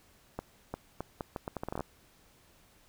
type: accelerating click train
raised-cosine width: 1 ms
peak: -21 dBFS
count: 14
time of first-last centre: 0.39-1.807 s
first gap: 350 ms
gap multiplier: 0.76
effects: pink hiss -63 dBFS RMS until 2.88 s